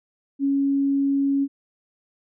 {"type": "tone", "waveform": "sine", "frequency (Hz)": 277.2, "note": "C#4", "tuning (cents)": 0, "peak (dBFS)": -18, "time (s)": [0.39, 1.48], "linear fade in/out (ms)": 50, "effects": []}